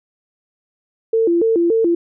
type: tone with vibrato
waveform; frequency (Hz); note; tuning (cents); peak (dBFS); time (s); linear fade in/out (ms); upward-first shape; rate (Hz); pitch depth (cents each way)
sine; 392; G4; 0; -12; 1.13-1.95; 5; square; 3.5; 240
effects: none